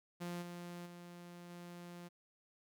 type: tone with level steps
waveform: sawtooth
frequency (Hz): 174.61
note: F3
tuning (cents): 0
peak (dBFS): -37 / -42 / -47 / -45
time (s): 0.2-2.09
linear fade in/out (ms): 20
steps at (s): 0.41 / 0.85 / 1.49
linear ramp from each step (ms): 20
effects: none